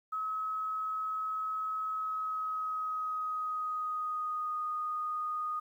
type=tone with pitch glide; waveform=sine; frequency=1282 to 1235.5 Hz; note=E6 to D#6; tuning=-49 to -13 cents; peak=-32 dBFS; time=0.12-5.6 s; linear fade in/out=10 ms; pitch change=-64 cents; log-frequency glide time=1.92-4.64 s; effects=11-bit